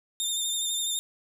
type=tone with vibrato; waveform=20% pulse; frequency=3622 Hz; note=A7; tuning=49 cents sharp; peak=-21 dBFS; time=0.2-0.99 s; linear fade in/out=0 ms; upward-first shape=sine; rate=12 Hz; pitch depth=29 cents each way; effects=none